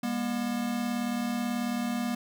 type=tone pair together; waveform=square; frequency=202.2 / 240.6 Hz; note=G#3 / B3; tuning=-46 / -45 cents; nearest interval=minor third; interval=301 cents; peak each=-35 / -30 dBFS; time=0.03-2.15 s; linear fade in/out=5 ms; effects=none

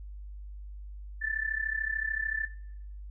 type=tone with amplitude modulation; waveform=sine; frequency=1760 Hz; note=A6; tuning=in tune; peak=-25 dBFS; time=1.21-2.47 s; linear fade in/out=20 ms; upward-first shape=sine; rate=33.5 Hz; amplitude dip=85%; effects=noise-tail reverb RT60 0.7 s tail -17 dB re dry + added 50 Hz sine -40 dBFS peak until 3.1 s

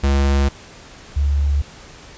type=tone pair in turn; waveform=square / sine; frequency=69.3 / 71.21 Hz; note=C#2 / C#2; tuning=0 / +47 cents; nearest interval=unison; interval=47 cents; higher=second; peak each=-14 dBFS; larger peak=neither; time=0.03-0.49 / 1.16-1.62 s; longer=neither; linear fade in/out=10 ms; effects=pink hiss -41 dBFS RMS until 2.17 s + resampled to 16000 Hz

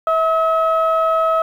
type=tone pair together; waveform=sine; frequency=648 / 1284.8 Hz; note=E5 / E6; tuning=-30 / -45 cents; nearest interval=octave; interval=1185 cents; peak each=-15 dBFS; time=0.07-1.42 s; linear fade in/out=2 ms; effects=tanh soft clip ceiling -8 dBFS + 8-bit

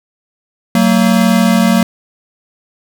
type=tone pair together; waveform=square; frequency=187.3 / 228.2 Hz; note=F#3 / A#3; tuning=+21 / -37 cents; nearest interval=minor third; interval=342 cents; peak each=-12 / -11 dBFS; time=0.75-1.83 s; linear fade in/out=2 ms; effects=none

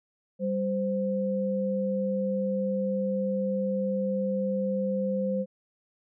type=tone pair together; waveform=sine; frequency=195.7 / 519 Hz; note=G3 / C5; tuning=-3 / -14 cents; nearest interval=octave + perfect fourth; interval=1689 cents; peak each=-28 dBFS; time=0.39-5.46 s; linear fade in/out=50 ms; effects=none

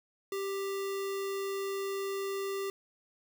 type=tone with sample-and-hold; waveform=sine; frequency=392 Hz; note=G4; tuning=in tune; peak=-32 dBFS; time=0.32-2.7 s; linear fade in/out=2 ms; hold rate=1575 Hz; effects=none

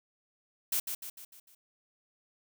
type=noise with echo; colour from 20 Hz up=blue; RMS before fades=-30 dBFS; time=0.72-0.8 s; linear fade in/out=5 ms; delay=150 ms; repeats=5; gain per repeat=-6 dB; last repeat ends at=1.55 s; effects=none

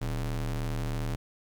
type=ring-modulated tone; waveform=square; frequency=76.4 Hz; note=D#2; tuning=31 cents flat; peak=-27 dBFS; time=0.01-1.16 s; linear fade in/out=10 ms; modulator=41.5 Hz; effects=11-bit

